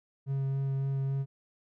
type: tone with vibrato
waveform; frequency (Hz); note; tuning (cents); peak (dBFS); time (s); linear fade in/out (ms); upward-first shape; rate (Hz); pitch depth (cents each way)
triangle; 136.2; C#3; -30; -26; 0.26-1.26; 50; sine; 3.6; 10
effects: none